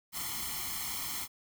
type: noise with comb filter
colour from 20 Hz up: white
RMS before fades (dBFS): -37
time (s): 0.12-1.28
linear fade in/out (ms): 50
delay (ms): 0.94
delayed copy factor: +0.85
effects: none